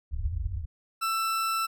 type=low-pass noise; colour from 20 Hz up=white; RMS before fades=-31 dBFS; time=0.11-0.66 s; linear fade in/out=10 ms; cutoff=100 Hz; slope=96 dB/octave
type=tone; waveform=40% pulse; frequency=1331 Hz; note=E6; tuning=16 cents sharp; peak=-25 dBFS; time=1.01-1.67 s; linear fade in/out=20 ms
effects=none